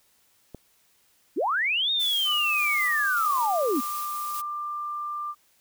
click, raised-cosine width 2 ms, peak -25 dBFS, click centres 0.547 s
sine linear two-way sweep, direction up then down, 224.9 to 3729 to 224.9 Hz, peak -22 dBFS, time 1.36-3.81 s, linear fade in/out 20 ms, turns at 1.91 s
blue noise with tremolo, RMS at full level -36 dBFS, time 1.99-4.42 s, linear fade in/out 20 ms, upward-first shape square, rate 1.7 Hz, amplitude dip 25%
sine tone with pitch glide, 1200 to 1189 Hz, D6 to D6, +37 to +21 cents, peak -29 dBFS, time 2.25-5.35 s, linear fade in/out 50 ms, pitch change -16 cents, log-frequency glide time 2.42-3.45 s
effects white hiss -64 dBFS RMS until 5.6 s

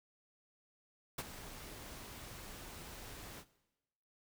pink noise with ADSR envelope, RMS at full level -37 dBFS, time 1.18-3.45 s, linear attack 7 ms, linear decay 38 ms, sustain -13 dB, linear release 65 ms, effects noise-tail reverb RT60 1.0 s tail -18 dB re dry

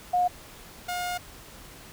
sine / sawtooth tone pair in turn, 718 / 714.2 Hz, F5 / F5, +48 / +39 cents, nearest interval unison, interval 9 cents, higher first, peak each -20 / -25 dBFS, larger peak first, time 0.13-0.28 / 0.88-1.18 s, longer second, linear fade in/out 10 ms, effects pink hiss -47 dBFS RMS until 1.92 s

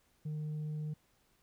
sine tone, 152.5 Hz, D#3, 34 cents flat, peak -33 dBFS, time 0.25-0.94 s, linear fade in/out 10 ms, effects tanh soft clip ceiling -35 dBFS + pink hiss -72 dBFS RMS until 1.42 s

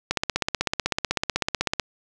click train, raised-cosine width 0.2 ms, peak -5 dBFS, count 28, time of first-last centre 0.11-1.798 s, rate 16 Hz, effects none

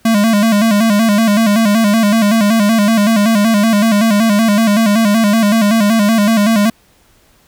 square tone with vibrato, 215.1 Hz, A3, 39 cents flat, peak -9 dBFS, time 0.05-6.7 s, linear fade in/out 5 ms, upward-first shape square, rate 5.3 Hz, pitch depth 88 cents each way, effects pink hiss -51 dBFS RMS until 7.47 s

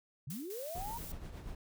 sine linear sweep, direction up, 117.7 to 964 Hz, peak -40 dBFS, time 0.27-0.98 s, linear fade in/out 5 ms
blue noise with exponential decay, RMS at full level -44 dBFS, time 0.3-0.81 s, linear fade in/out 5 ms, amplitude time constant 110 ms
blue noise, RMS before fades -48 dBFS, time 0.5-1.12 s, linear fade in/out 2 ms
brown noise with tremolo, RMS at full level -42 dBFS, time 0.75-1.55 s, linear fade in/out 2 ms, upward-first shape triangle, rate 8.4 Hz, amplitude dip 60%
effects none

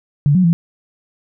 sine tone with pitch steps, 144.5 / 184 / 168.5 Hz, D3 / F#3 / E3, -28 / -9 / +38 cents, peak -9 dBFS, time 0.26-0.53 s, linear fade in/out 0 ms, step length 90 ms, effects none

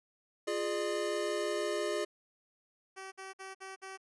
square chord, D diminished, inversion first, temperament equal with one note detuned, 349.2 / 415.3 / 602.1 Hz, F4 / Ab4 / D5, 0 / 0 / +43 cents, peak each -38 / -36 / -37 dBFS, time 0.47-2.05 s, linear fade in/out 10 ms
10% pulse tone bursts, 383.3 Hz, G4, 39 cents flat, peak -35 dBFS, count 5, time 2.96-3.976 s, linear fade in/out 20 ms, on 160 ms, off 54 ms
effects resampled to 24000 Hz

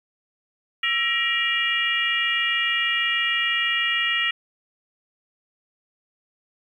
harmonic tone with a mistuned harmonic, 473.7 Hz, A#4, 28 cents sharp, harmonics 3 / 4 / 5 / 6 / 7, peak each -31 / -24 / -27 / -24 / -34 dBFS, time 0.83-4.31 s, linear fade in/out 5 ms, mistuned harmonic 3, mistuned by -110 cents, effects 9-bit

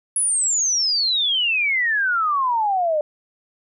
sine exponential sweep, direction down, 10460 to 587.3 Hz, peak -17 dBFS, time 0.16-3.01 s, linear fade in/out 2 ms, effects none

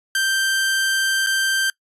sawtooth tone with dropouts, 1568 Hz, G6, in tune, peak -14 dBFS, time 0.15-1.7 s, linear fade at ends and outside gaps 2 ms, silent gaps 1.264-1.269 s, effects noise-tail reverb RT60 0.1 s tail -23 dB re dry + resampled to 32000 Hz

